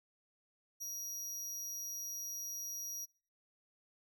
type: tone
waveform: 40% pulse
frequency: 5750 Hz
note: F8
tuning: 50 cents sharp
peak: -39 dBFS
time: 0.8-3.06 s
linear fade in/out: 20 ms
effects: noise-tail reverb RT60 0.5 s tail -26 dB re dry